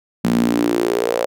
sawtooth tone with high-pass filter sweep, 58.27 Hz, A#1, in tune, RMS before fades -18 dBFS, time 0.24-1.26 s, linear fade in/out 5 ms, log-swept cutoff 200 to 550 Hz, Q 5.5, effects none

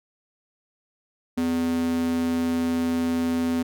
square tone with high-pass filter, 83.6 Hz, E2, 25 cents sharp, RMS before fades -24 dBFS, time 1.37-3.63 s, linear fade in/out 10 ms, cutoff 220 Hz, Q 5.7, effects none

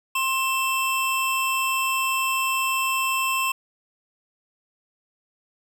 square tone pair together, 1057 / 2663 Hz, C6 / E7, +17 / +17 cents, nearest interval octave + major third, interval 1600 cents, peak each -25 dBFS, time 0.15-3.52 s, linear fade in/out 5 ms, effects none

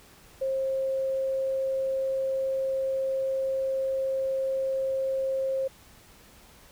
sine tone, 533 Hz, C5, 32 cents sharp, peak -25 dBFS, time 0.41-5.68 s, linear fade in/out 10 ms, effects pink hiss -54 dBFS RMS until 6.71 s

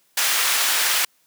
pink high-pass noise, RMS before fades -20 dBFS, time 0.17-1.05 s, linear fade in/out 5 ms, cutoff 1400 Hz, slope 12 dB/octave, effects white hiss -62 dBFS RMS until 1.26 s + high-pass 100 Hz 12 dB/octave

